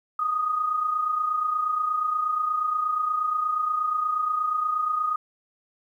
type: tone pair together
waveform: sine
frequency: 1216.1 / 1244.5 Hz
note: D#6 / D#6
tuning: -40 / 0 cents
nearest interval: unison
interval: 40 cents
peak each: -31 / -23 dBFS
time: 0.19-5.16 s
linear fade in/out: 5 ms
effects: 10-bit